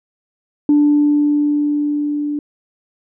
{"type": "tone with level ramp", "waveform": "sine", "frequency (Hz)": 293.7, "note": "D4", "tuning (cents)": 0, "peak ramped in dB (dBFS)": [-7, -18], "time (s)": [0.69, 2.39], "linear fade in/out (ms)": 2, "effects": ["tanh soft clip ceiling -5 dBFS"]}